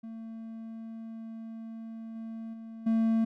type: tone with level steps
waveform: triangle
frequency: 225.1 Hz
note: A3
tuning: 40 cents sharp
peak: -37 / -35 / -39 / -21 dBFS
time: 0.03-3.25 s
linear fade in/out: 10 ms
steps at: 2.15 / 2.53 / 2.86 s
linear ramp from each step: 10 ms
effects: none